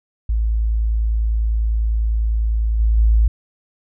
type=tone with level steps; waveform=sine; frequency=55 Hz; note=A1; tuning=in tune; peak=-15 / -12 / -10 dBFS; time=0.29-3.28 s; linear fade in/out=5 ms; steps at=2.79 / 2.97 s; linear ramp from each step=10 ms; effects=none